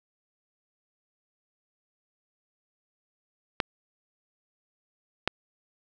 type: clicks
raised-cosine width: 0.3 ms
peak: -7 dBFS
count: 2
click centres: 3.602 / 5.276 s
effects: none